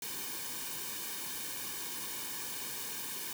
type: noise with comb filter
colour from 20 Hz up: white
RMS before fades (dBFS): -40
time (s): 0.02-3.33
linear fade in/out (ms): 2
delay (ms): 1.5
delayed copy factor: -0.8
effects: none